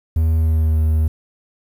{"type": "tone with pitch glide", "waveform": "triangle", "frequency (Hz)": [80.3, 78.47], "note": ["E2", "D#2"], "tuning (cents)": [-45, 15], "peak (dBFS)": -11, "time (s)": [0.16, 1.08], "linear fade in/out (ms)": 5, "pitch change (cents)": -40, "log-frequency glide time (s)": [0.37, 0.77], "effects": ["8-bit"]}